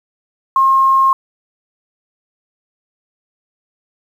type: tone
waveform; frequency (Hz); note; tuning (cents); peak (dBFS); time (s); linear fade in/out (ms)
sine; 1071; C6; +40; -8; 0.56-1.13; 2
effects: 7-bit